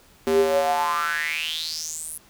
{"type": "tone with high-pass filter sweep", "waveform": "square", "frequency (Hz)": 79.3, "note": "D#2", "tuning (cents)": 33, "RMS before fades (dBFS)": -24, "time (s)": [0.27, 2.18], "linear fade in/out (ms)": 0, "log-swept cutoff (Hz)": [320, 11000], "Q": 7.3, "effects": ["pink hiss -54 dBFS RMS until 2.29 s"]}